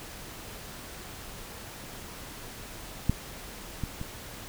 clicks, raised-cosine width 5 ms, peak -10 / -18 / -23 dBFS, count 3, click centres 3.096 / 3.837 / 4.014 s, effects pink hiss -43 dBFS RMS until 4.48 s

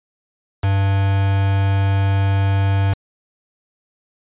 triangle tone with quantisation, 98 Hz, G2, in tune, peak -12 dBFS, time 0.63-2.94 s, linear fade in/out 10 ms, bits 4, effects resampled to 8000 Hz

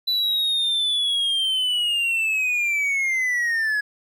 triangle linear sweep, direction down, 3988 to 1671 Hz, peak -18 dBFS, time 0.07-3.81 s, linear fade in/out 10 ms, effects 10-bit

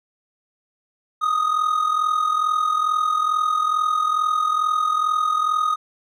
triangle tone with amplitude modulation, 1244.5 Hz, D#6, in tune, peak -13 dBFS, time 1.21-5.76 s, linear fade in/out 20 ms, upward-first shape sine, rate 42.3 Hz, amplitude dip 65%, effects none

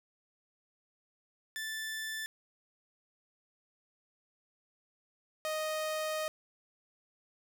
sawtooth tone pair in turn, 1760 / 622.3 Hz, A6 / D#5, 0 / 0 cents, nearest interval octave + tritone, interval 1800 cents, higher first, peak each -33 / -29 dBFS, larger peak second, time 1.56-2.26 / 5.45-6.28 s, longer second, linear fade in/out 0 ms, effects none

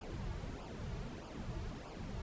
brown noise with flanger, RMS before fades -44 dBFS, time 0.01-2.22 s, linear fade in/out 5 ms, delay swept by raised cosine 0.5 to 3.9 ms, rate 1.6 Hz, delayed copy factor -0.75, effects resampled to 16000 Hz

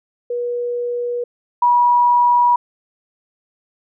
sine tone pair in turn, 483.1 / 967.9 Hz, B4 / B5, -38 / -35 cents, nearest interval octave, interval 1203 cents, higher second, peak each -19 / -10 dBFS, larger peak second, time 0.3-1.24 / 1.62-2.56 s, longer neither, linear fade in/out 5 ms, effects none

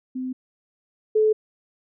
sine tone pair in turn, 256.9 / 432.1 Hz, C4 / A4, -32 / -31 cents, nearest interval major sixth, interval 901 cents, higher second, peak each -26 / -15 dBFS, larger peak second, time 0.15-0.33 / 1.15-1.33 s, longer neither, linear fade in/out 10 ms, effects none

